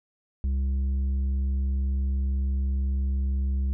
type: tone with tanh clipping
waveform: sine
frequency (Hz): 67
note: C2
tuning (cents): +42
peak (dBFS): -24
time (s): 0.44-3.73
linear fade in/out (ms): 0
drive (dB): 6
effects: none